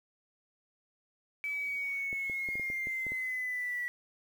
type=linear sweep; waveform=sine; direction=down; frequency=2302 to 1944 Hz; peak=-32 dBFS; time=1.44-3.88 s; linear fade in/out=0 ms
type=clicks; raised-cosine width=2 ms; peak=-32 dBFS; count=9; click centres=2.129 / 2.298 / 2.488 / 2.555 / 2.597 / 2.701 / 2.871 / 3.067 / 3.12 s
effects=9-bit